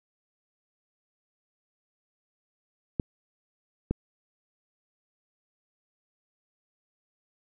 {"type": "clicks", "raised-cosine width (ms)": 3, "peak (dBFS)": -13, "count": 2, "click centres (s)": [2.998, 3.91], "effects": []}